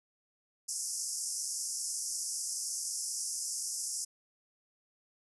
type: band-pass noise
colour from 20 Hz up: pink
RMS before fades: -37 dBFS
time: 0.68-4.05 s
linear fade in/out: 10 ms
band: 5100 to 11000 Hz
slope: 96 dB/octave
effects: none